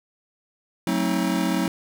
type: chord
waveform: square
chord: F# diminished seventh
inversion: none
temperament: just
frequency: 185 / 222 / 266.4 / 319.7 Hz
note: F#3 / A3 / C4 / Eb4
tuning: 0 / +16 / +31 / +47 cents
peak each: -26 / -29 / -28 / -27 dBFS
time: 0.87-1.68 s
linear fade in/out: 2 ms
effects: none